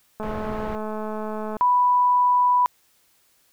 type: click train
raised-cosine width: 1 ms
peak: -18 dBFS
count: 295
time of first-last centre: 0.2-1.567 s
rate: 215 Hz
type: low-pass noise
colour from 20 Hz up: pink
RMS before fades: -34 dBFS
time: 0.23-0.75 s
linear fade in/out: 0 ms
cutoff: 1600 Hz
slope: 12 dB/octave
type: tone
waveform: sine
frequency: 987.8 Hz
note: B5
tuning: in tune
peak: -15 dBFS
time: 1.61-2.66 s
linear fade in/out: 0 ms
effects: white hiss -62 dBFS RMS until 3.52 s